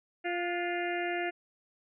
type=harmonic tone with a mistuned harmonic; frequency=349.2 Hz; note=F4; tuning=in tune; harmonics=1 / 2 / 4 / 5 / 6 / 7 / 8; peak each=-34 / -35 / -42 / -39 / -39 / -44 / -45 dBFS; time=0.24-1.31 s; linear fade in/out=20 ms; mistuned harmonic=4; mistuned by=+41 cents; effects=none